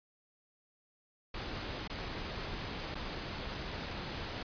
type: noise with dropouts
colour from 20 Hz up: pink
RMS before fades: -40 dBFS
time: 1.34-4.43 s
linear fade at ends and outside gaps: 5 ms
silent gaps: 1.877-1.897 / 2.946-2.952 s
effects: resampled to 11025 Hz